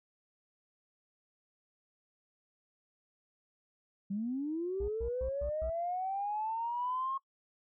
sine linear sweep, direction up, 190 to 1085 Hz, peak -32 dBFS, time 4.1-7.18 s, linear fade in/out 10 ms
triangle tone bursts, 61.74 Hz, B1, in tune, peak -34 dBFS, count 5, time 4.8-5.7 s, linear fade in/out 5 ms, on 84 ms, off 120 ms
effects noise-tail reverb RT60 0.1 s tail -21 dB re dry + tanh soft clip ceiling -25 dBFS

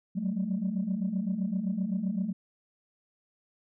sine tone cluster, 184.1 / 191.9 / 219.5 Hz, F#3 / G3 / A3, -8 / -37 / -4 cents, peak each -31 dBFS, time 0.15-2.33 s, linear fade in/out 20 ms, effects tanh soft clip ceiling -22 dBFS

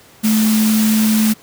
sine tone in noise, 217.5 Hz, A3, 20 cents flat, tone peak -11 dBFS, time 0.23-1.34 s, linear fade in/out 20 ms, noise white, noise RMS -22 dBFS, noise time 0.23-1.34 s, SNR +8 dB, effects pink hiss -45 dBFS RMS until 1.42 s + high-pass 100 Hz 12 dB/octave

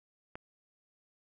click, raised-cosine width 0.5 ms, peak -27 dBFS, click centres 0.355 s, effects none

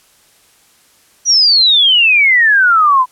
sine exponential sweep, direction down, 5920 to 987.8 Hz, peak -6 dBFS, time 1.25-3.06 s, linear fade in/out 50 ms, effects white hiss -50 dBFS RMS until 3.11 s + low-pass 12000 Hz 12 dB/octave

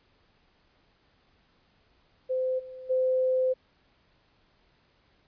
sine tone with level steps, 515 Hz, C5, 28 cents flat, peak -25 / -40 / -22 dBFS, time 2.29-3.54 s, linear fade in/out 20 ms, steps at 2.58 / 2.89 s, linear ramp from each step 20 ms, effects pink hiss -66 dBFS RMS until 5.27 s + resampled to 11025 Hz

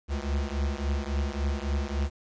square beating tone pair, 68.9 / 72.5 Hz, C#2 / D2, -10 / -22 cents, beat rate 3.6 Hz, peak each -30 / -31 dBFS, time 0.08-2.1 s, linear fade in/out 50 ms, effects resampled to 16000 Hz + 9-bit

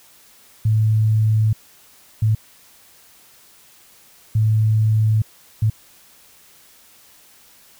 sine tone bursts at uneven times, 109 Hz, A2, 16 cents flat, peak -13 dBFS, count 4, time 0.65-1.53 / 2.22-2.35 / 4.35-5.22 / 5.62-5.7 s, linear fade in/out 5 ms, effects white hiss -50 dBFS RMS until 7.79 s

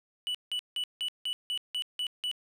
triangle tone bursts, 2960 Hz, F#7, in tune, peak -28 dBFS, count 9, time 0.27-2.314 s, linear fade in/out 0 ms, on 76 ms, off 170 ms, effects none

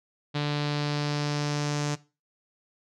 sawtooth tone with low-pass filter sweep, 146.83 Hz, D3, in tune, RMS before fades -28 dBFS, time 0.34-1.96 s, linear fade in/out 20 ms, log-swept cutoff 3900 to 6400 Hz, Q 2.8, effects noise-tail reverb RT60 0.3 s tail -19 dB re dry

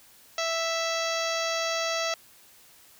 harmonic tone with a mistuned harmonic, 659.3 Hz, E5, in tune, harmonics 1 / 2 / 3 / 4 / 5 / 6 / 7 / 8 / 9 / 10, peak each -30 / -33 / -35 / -36 / -37 / -38 / -38 / -39 / -40 / -40 dBFS, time 0.38-2.14 s, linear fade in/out 2 ms, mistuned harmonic 8, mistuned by +56 cents, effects white hiss -55 dBFS RMS until 2.99 s

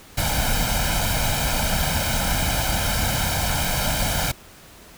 pink noise with comb filter, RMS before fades -22 dBFS, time 0.17-4.32 s, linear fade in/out 10 ms, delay 1.3 ms, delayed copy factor +0.8, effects pink hiss -46 dBFS RMS until 4.97 s

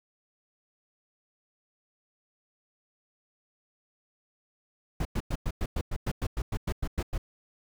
brown noise bursts, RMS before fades -29 dBFS, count 15, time 5-7.18 s, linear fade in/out 5 ms, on 52 ms, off 100 ms, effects none

